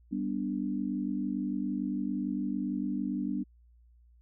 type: chord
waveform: sine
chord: G major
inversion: none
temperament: equal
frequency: 196 / 246.9 / 293.7 Hz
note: G3 / B3 / D4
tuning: 0 / 0 / 0 cents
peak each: -34 dBFS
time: 0.11-3.44 s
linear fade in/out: 20 ms
effects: added 59 Hz sine -57 dBFS peak until 4.21 s